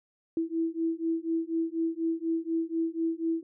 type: beating tone pair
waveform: sine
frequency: 326.4 / 330.5 Hz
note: E4 / E4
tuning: -17 / +5 cents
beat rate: 4.1 Hz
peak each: -30 / -30 dBFS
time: 0.37-3.43 s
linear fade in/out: 2 ms
effects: none